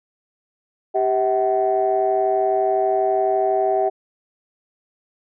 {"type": "tone cluster", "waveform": "sine", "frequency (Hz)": [391.4, 645, 757], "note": ["G4", "E5", "F#5"], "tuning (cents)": [-3, -38, 39], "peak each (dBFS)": -20, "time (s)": [0.94, 3.9], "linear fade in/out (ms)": 20, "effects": ["tanh soft clip ceiling -8 dBFS"]}